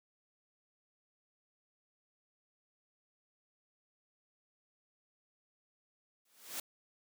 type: noise with exponential growth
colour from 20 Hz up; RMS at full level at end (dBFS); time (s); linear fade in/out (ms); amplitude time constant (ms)
white; -37; 6.25-6.6; 5; 74
effects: high-pass 200 Hz 12 dB/octave